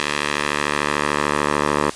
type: tone with band-pass filter sweep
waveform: 10% pulse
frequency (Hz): 73.42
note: D2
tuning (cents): 0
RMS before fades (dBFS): -21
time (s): 0-1.9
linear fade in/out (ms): 0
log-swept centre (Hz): 2600 to 990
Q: 0.88
effects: white hiss -36 dBFS RMS until 1.95 s + resampled to 22050 Hz